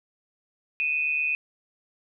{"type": "tone pair together", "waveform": "sine", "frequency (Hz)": [2489, 2637], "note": ["D#7", "E7"], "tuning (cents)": [0, 0], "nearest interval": "minor second", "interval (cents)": 100, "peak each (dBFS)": [-24, -29], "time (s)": [0.8, 1.35], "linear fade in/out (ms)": 0, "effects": []}